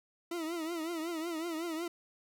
40% pulse tone with vibrato, 330 Hz, E4, 2 cents sharp, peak -34 dBFS, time 0.31-1.88 s, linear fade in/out 5 ms, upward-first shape triangle, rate 5.4 Hz, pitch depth 120 cents each way, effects none

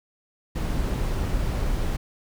brown noise, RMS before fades -25 dBFS, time 0.55-1.97 s, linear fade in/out 10 ms, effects none

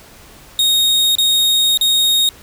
40% pulse tone with dropouts, 3729 Hz, A#7, in tune, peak -10 dBFS, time 0.59-2.29 s, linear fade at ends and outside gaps 1 ms, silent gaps 1.153-1.184 / 1.774-1.811 s, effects pink hiss -42 dBFS RMS until 2.42 s

